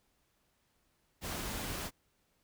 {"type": "noise", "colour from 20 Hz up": "pink", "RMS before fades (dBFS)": -39, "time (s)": [1.21, 1.91], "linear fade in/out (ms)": 50, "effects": ["pink hiss -75 dBFS RMS until 2.43 s"]}